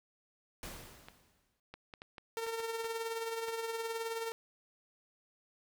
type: noise with exponential decay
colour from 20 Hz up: pink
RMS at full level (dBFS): -43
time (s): 0.63-1.6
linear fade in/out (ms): 2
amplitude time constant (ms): 210
type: clicks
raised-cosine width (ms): 0.3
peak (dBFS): -31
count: 9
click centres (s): 1.085 / 1.74 / 1.938 / 2.019 / 2.182 / 2.466 / 2.602 / 2.845 / 3.484
type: tone with tremolo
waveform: sawtooth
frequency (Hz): 455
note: A#4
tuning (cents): -42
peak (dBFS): -30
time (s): 2.37-4.32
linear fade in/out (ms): 0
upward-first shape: triangle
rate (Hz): 19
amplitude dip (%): 55
effects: none